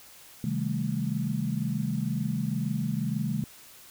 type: chord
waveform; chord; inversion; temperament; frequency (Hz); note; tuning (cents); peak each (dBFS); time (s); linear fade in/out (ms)
sine; A half-diminished seventh; first; just; 132 / 158.4 / 198 / 220; C3 / Eb3 / G3 / A3; +16 / +31 / +18 / 0; -32; 0.44-3.44; 2
effects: white hiss -51 dBFS RMS until 3.9 s